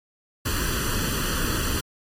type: noise with comb filter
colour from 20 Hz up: pink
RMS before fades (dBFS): -26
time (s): 0.45-1.81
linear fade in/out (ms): 10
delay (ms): 0.67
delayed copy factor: +0.8
effects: AAC 48 kbps